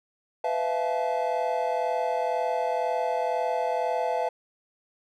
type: tone cluster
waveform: triangle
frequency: 502 / 652 / 694 / 864 Hz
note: B4 / E5 / F5 / A5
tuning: +28 / -19 / -11 / -32 cents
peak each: -28 dBFS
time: 0.44-4.29 s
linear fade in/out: 5 ms
effects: none